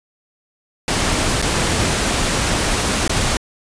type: noise with dropouts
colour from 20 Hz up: pink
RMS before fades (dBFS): -18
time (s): 0.88-3.37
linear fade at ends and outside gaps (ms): 1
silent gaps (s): 1.417-1.424 / 3.078-3.095
effects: resampled to 22050 Hz